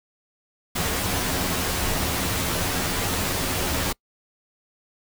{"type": "noise with comb filter", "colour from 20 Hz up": "pink", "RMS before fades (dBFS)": -25, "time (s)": [0.75, 3.93], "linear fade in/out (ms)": 10, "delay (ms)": 11, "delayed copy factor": 0.65, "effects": ["noise-tail reverb RT60 0.1 s tail -26 dB re dry"]}